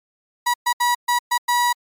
35% pulse tone bursts at uneven times, 968 Hz, B5, 35 cents flat, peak -14 dBFS, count 6, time 0.46-0.54 / 0.66-0.73 / 0.8-0.95 / 1.08-1.19 / 1.31-1.38 / 1.48-1.73 s, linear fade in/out 10 ms, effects MP3 96 kbps

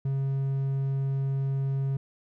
triangle tone, 136.1 Hz, C#3, 31 cents flat, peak -23 dBFS, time 0.05-1.97 s, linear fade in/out 5 ms, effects none

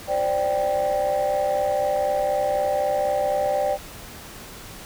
sine chord, C suspended second, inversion none, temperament equal, 523.3 / 587.3 / 784 Hz, C5 / D5 / G5, 0 / 0 / 0 cents, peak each -25 / -21 / -23 dBFS, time 0.07-3.78 s, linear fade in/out 50 ms, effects tanh soft clip ceiling -15 dBFS + pink hiss -40 dBFS RMS until 4.85 s

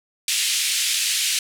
pink band-pass noise, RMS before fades -22 dBFS, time 0.28-1.39 s, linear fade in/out 2 ms, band 2500 to 11000 Hz, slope 24 dB/octave, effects none

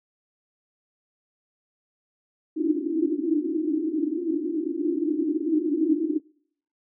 pink band-pass noise, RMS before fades -25 dBFS, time 2.56-6.2 s, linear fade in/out 20 ms, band 290 to 340 Hz, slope 96 dB/octave, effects noise-tail reverb RT60 0.7 s tail -26 dB re dry

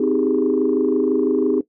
sine chord, Ab major seventh, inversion first, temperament just, 259.6 / 311.5 / 389.3 / 415.3 Hz, C4 / Eb4 / G4 / Ab4, -13 / +2 / -12 / 0 cents, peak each -20 dBFS, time 0-1.61 s, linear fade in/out 5 ms, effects noise-tail reverb RT60 0.1 s tail -17 dB re dry + tanh soft clip ceiling -8 dBFS

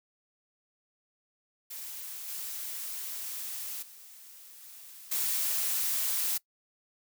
blue noise with level steps, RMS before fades -41 / -38 / -51 / -49 / -30 dBFS, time 1.7-6.38 s, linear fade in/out 10 ms, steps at 2.28 / 3.82 / 4.62 / 5.11 s, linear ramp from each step 10 ms, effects noise-tail reverb RT60 0.1 s tail -22 dB re dry

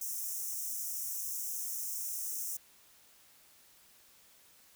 white high-pass noise, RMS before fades -38 dBFS, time 0.01-2.57 s, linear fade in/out 5 ms, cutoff 5500 Hz, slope 96 dB/octave, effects white hiss -62 dBFS RMS until 4.75 s

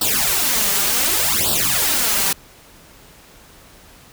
white noise with flanger, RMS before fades -18 dBFS, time 0.01-2.33 s, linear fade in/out 5 ms, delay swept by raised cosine 0.23 to 5.13 ms, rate 0.67 Hz, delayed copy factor +0.95, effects pink hiss -46 dBFS RMS until 4.12 s

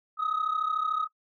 sine tone pair together, 1244.5 / 1278 Hz, D#6 / D#6, 0 / +46 cents, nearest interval unison, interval 46 cents, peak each -27 dBFS, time 0.17-1.08 s, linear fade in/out 50 ms, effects noise-tail reverb RT60 0.1 s tail -22 dB re dry + tanh soft clip ceiling -22 dBFS

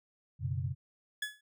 sine chord, F# suspended fourth, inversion none, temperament equal, 92.5 / 123.47 / 138.59 Hz, F#2 / B2 / C#3, 0 / 0 / 0 cents, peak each -36 dBFS, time 0.39-0.75 s, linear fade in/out 50 ms
30% pulse tone with exponential decay, 1701 Hz, G#6, 41 cents sharp, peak -28 dBFS, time 1.22-1.41 s, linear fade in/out 5 ms, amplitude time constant 41 ms
effects none

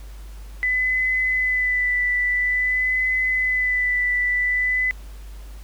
sine tone with vibrato, 2000 Hz, B6, 21 cents sharp, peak -18 dBFS, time 0.63-4.91 s, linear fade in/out 0 ms, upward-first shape sine, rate 0.49 Hz, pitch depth 20 cents each way, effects added 50 Hz sine -35 dBFS peak until 5.63 s + pink hiss -50 dBFS RMS until 5.63 s

